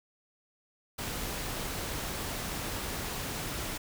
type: noise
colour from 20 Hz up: pink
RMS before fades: -36 dBFS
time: 0.98-3.78 s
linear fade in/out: 10 ms
effects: none